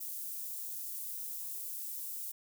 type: high-pass noise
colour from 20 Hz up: white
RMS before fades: -41 dBFS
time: 0-2.32 s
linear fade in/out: 10 ms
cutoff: 11000 Hz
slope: 12 dB/octave
effects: none